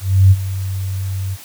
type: tone with ADSR envelope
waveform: sine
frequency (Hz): 95.7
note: G2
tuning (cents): -41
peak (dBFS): -3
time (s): 0-1.37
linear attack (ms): 310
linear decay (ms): 41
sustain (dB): -15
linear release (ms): 43
effects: white hiss -38 dBFS RMS until 1.44 s + high-pass 60 Hz 12 dB/octave